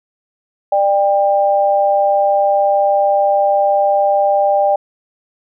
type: tone pair together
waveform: sine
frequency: 595.6 / 795 Hz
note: D5 / G5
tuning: +24 / +24 cents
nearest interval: perfect fourth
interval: 500 cents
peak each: -13 dBFS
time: 0.72-4.76 s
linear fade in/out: 5 ms
effects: none